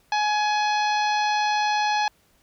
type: harmonic tone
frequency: 841 Hz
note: G#5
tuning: 22 cents sharp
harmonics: 1 / 2 / 3 / 4 / 5 / 6 / 7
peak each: -21 / -29 / -31 / -35 / -33 / -39 / -40 dBFS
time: 0.12-2.08 s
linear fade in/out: 2 ms
effects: pink hiss -62 dBFS RMS until 2.42 s